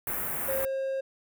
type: band-stop noise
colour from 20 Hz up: white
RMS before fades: -32 dBFS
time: 0.07-0.65 s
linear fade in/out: 2 ms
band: 2000 to 11000 Hz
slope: 24 dB/octave
type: tone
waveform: triangle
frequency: 536 Hz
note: C5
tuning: 42 cents sharp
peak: -26 dBFS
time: 0.48-1.01 s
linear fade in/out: 10 ms
effects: none